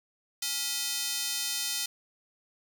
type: tone with high-pass filter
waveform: square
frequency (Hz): 280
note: C#4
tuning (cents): +18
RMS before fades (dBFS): -32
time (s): 0.42-1.86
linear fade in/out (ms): 5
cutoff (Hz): 4200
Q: 0.96
effects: none